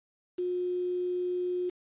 sine tone with quantisation, 359.3 Hz, F4, 49 cents sharp, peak -28 dBFS, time 0.38-1.7 s, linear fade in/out 10 ms, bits 8, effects resampled to 8000 Hz

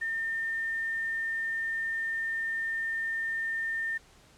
sine tone with quantisation, 1810 Hz, A6, 48 cents sharp, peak -29 dBFS, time 0.01-3.98 s, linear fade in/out 10 ms, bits 9, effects pink hiss -58 dBFS RMS until 4.37 s + low-pass 9000 Hz 12 dB/octave

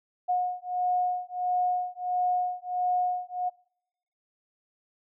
sine beating tone pair, 723 / 724.5 Hz, F#5 / F#5, -40 / -37 cents, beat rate 1.5 Hz, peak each -28 dBFS, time 0.28-3.5 s, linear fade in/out 20 ms, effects noise-tail reverb RT60 0.8 s tail -26 dB re dry

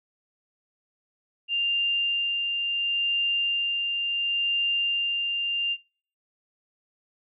sine tone with tremolo, 2794 Hz, F7, in tune, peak -22 dBFS, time 1.48-5.77 s, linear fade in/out 50 ms, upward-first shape sine, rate 0.71 Hz, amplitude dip 30%, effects noise-tail reverb RT60 0.5 s tail -25 dB re dry

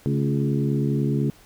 harmonic tone with a mistuned harmonic, 70 Hz, C#2, 18 cents sharp, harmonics 2 / 3 / 4 / 5 / 6, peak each -22 / -26 / -28 / -30 / -32 dBFS, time 0.06-1.3 s, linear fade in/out 0 ms, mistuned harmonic 3, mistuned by +50 cents, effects pink hiss -52 dBFS RMS until 1.45 s

